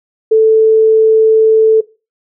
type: tone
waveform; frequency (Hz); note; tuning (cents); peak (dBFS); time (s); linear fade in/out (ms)
sine; 440.6; A4; +2; -4; 0.31-1.81; 10
effects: noise-tail reverb RT60 0.3 s tail -20 dB re dry